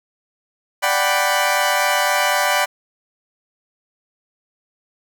20% pulse chord, G major seventh, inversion second, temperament equal, 587.3 / 740 / 784 / 987.8 Hz, D5 / F#5 / G5 / B5, 0 / 0 / 0 / 0 cents, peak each -16 / -17 / -17 / -16 dBFS, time 0.82-2.66 s, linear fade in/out 20 ms, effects none

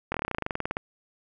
slowing click train, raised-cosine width 0.5 ms, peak -13 dBFS, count 18, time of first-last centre 0.12-0.769 s, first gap 23 ms, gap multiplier 1.06, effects none

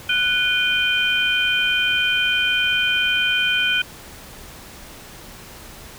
sine tone cluster, 1481 / 2449 / 3114 Hz, F#6 / D#7 / G7, +1 / -28 / -12 cents, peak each -21 dBFS, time 0.09-3.82 s, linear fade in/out 5 ms, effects pink hiss -40 dBFS RMS until 5.98 s

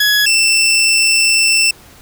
20% pulse tone pair in turn, 1681 / 2678 Hz, G#6 / E7, +20 / +27 cents, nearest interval minor sixth, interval 807 cents, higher second, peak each -5 dBFS, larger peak neither, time 0-0.26 / 0.26-1.71 s, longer second, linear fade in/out 5 ms, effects pink hiss -42 dBFS RMS until 2.01 s

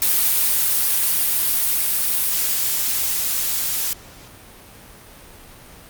blue noise with level ramp, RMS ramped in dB -17 to -22 dBFS, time 0.02-3.93 s, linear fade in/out 0 ms, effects pink hiss -43 dBFS RMS until 5.89 s + Opus 48 kbps

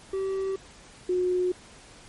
triangle / sine tone pair in turn, 385.3 / 362.7 Hz, G4 / F#4, -30 / -34 cents, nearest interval minor second, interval 104 cents, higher first, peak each -24 / -22 dBFS, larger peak second, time 0.13-0.56 / 1.09-1.52 s, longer neither, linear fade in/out 5 ms, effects pink hiss -50 dBFS RMS until 2.08 s + MP3 48 kbps

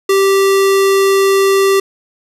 square tone, 390.6 Hz, G4, 6 cents flat, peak -9 dBFS, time 0.09-1.8 s, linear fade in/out 5 ms, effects resampled to 32000 Hz + 7-bit

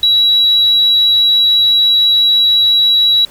sine tone, 3898 Hz, B7, 23 cents flat, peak -6 dBFS, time 0.03-3.25 s, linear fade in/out 2 ms, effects tanh soft clip ceiling -3 dBFS + pink hiss -40 dBFS RMS until 3.3 s

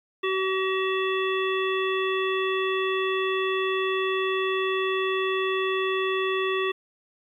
harmonic tone, 380 Hz, F#4, 46 cents sharp, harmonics 1 / 3 / 5 / 7 / 9, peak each -25 / -30 / -32 / -33 / -35 dBFS, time 0.23-6.72 s, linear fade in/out 10 ms, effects 10-bit

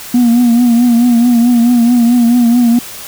sine tone with vibrato, 238.8 Hz, A#3, 42 cents sharp, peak -3 dBFS, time 0.14-2.79 s, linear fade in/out 5 ms, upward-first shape triangle, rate 4.6 Hz, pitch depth 68 cents each way, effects tanh soft clip ceiling -4 dBFS + white hiss -28 dBFS RMS until 3.07 s

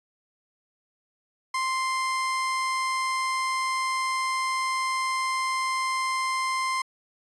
30% pulse tone, 1046.5 Hz, C6, in tune, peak -22 dBFS, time 1.54-6.82 s, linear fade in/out 5 ms, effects resampled to 24000 Hz

